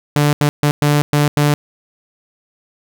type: tone bursts at uneven times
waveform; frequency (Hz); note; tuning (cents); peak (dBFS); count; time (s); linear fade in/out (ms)
sawtooth; 146.83; D3; 0; -7; 6; 0.16-0.33 / 0.41-0.49 / 0.63-0.71 / 0.82-1.02 / 1.13-1.28 / 1.37-1.54; 0
effects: none